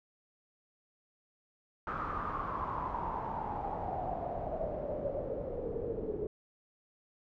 pink noise with low-pass filter sweep, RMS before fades -37 dBFS, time 1.87-6.27 s, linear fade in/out 2 ms, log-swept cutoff 1300 to 420 Hz, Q 7.9, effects none

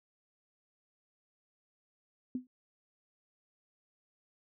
sine tone with exponential decay, 252.4 Hz, B3, 38 cents sharp, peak -29 dBFS, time 2.35-2.47 s, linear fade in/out 2 ms, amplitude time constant 26 ms, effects none

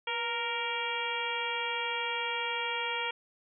harmonic tone with a mistuned harmonic, 466.2 Hz, A#4, in tune, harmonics 1 / 2 / 3 / 4 / 5 / 6 / 7, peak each -40 / -36 / -40 / -41 / -36 / -39 / -39 dBFS, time 0.07-3.11 s, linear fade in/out 5 ms, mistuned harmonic 1, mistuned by +58 cents, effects none

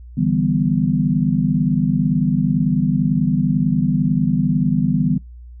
sine chord, E minor seventh, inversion third, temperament equal, 146.83 / 164.81 / 196 / 246.9 Hz, D3 / E3 / G3 / B3, 0 / 0 / 0 / 0 cents, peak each -20 dBFS, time 0.17-5.18 s, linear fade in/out 10 ms, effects noise-tail reverb RT60 0.2 s tail -25 dB re dry + added 60 Hz sine -35 dBFS peak until 5.6 s

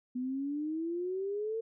sine exponential sweep, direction up, 246.9 to 455.9 Hz, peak -32 dBFS, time 0.15-1.61 s, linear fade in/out 10 ms, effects none

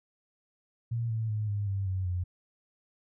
sine tone with pitch steps, 116.54 / 111.6 / 106.87 / 102.34 / 98 / 93.84 / 89.86 Hz, A#2 / A2 / A2 / G#2 / G2 / F#2 / F2, 0 / +25 / -50 / -25 / 0 / +25 / +50 cents, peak -28 dBFS, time 0.91-2.24 s, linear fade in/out 10 ms, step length 190 ms, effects none

